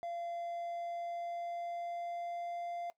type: tone with pitch glide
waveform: triangle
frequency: 687 to 693.4 Hz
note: F5 to F5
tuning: -29 to -13 cents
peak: -36 dBFS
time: 0.03-2.9 s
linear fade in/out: 0 ms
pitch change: +16 cents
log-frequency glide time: 0.3-2.67 s
effects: noise-tail reverb RT60 0.1 s tail -17 dB re dry